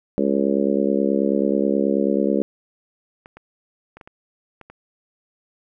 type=harmonic tone; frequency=69.3 Hz; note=C#2; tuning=in tune; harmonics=3 / 4 / 5 / 6 / 7 / 8; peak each=-22 / -23 / -24 / -25 / -25 / -26 dBFS; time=0.18-2.42 s; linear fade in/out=0 ms
type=clicks; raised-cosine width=0.5 ms; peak=-26 dBFS; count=7; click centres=3.259 / 3.37 / 3.97 / 4.012 / 4.075 / 4.613 / 4.7 s
effects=none